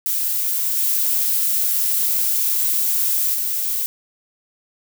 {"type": "noise with level steps", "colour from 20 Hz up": "violet", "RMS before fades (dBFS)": [-21, -19, -22], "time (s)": [0.06, 3.86], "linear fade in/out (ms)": 0, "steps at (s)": [0.76, 3.33], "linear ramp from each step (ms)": 20, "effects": []}